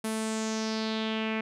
sawtooth tone with low-pass filter sweep, 220 Hz, A3, in tune, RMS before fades -31 dBFS, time 0.04-1.41 s, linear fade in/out 5 ms, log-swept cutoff 11000 to 2300 Hz, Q 3.5, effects none

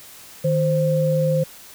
sine tone pair together, 155.58 / 523.3 Hz, D#3 / C5, 0 / 0 cents, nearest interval octave + major sixth, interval 2100 cents, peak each -19 dBFS, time 0.44-1.44 s, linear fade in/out 10 ms, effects white hiss -43 dBFS RMS until 1.74 s

